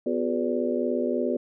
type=harmonic tone with a mistuned harmonic; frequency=83 Hz; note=E2; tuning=12 cents sharp; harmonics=3 / 4 / 5 / 6 / 7; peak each=-28 / -29 / -30 / -31 / -31 dBFS; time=0.06-1.37 s; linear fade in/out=5 ms; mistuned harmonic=4; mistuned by=+130 cents; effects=none